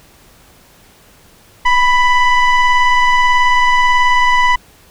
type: tone with frequency modulation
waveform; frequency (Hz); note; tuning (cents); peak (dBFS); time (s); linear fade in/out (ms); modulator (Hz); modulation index
sine; 987.8; B5; 0; -5; 1.65-4.56; 10; 997; 1.2
effects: tanh soft clip ceiling -7 dBFS + pink hiss -46 dBFS RMS until 4.9 s